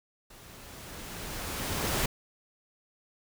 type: noise with level ramp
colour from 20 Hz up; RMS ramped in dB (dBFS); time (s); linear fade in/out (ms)
pink; -52 to -28; 0.3-2.06; 5
effects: none

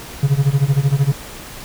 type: tone with tremolo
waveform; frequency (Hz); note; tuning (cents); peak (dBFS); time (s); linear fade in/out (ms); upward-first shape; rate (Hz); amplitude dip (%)
triangle; 139.2; C#3; +8; -7; 0.23-1.12; 2; sine; 13; 90
effects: pink hiss -34 dBFS RMS until 1.64 s

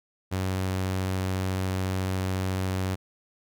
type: tone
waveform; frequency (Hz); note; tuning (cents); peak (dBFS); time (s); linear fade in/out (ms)
sawtooth; 94; F#2; +28; -22; 0.31-2.96; 20
effects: none

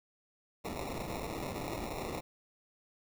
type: noise with sample-and-hold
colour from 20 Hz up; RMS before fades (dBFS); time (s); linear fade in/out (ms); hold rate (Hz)
blue; -39; 0.64-2.21; 20; 1575
effects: none

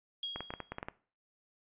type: tone with exponential decay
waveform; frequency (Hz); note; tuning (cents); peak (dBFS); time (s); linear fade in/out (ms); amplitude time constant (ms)
sine; 3280; G#7; -22; -33; 0.23-0.79; 2; 120
type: clicks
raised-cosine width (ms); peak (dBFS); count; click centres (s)
0.5; -23; 9; 0.36 / 0.406 / 0.505 / 0.538 / 0.603 / 0.72 / 0.784 / 0.829 / 0.885
effects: noise-tail reverb RT60 0.4 s tail -19 dB re dry + resampled to 8000 Hz

